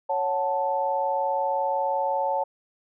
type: chord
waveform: sine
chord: F# minor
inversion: second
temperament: equal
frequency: 554.4 / 740 / 880 Hz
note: C#5 / F#5 / A5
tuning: 0 / 0 / 0 cents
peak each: -27 / -30 / -25 dBFS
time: 0.09-2.44 s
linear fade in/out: 10 ms
effects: none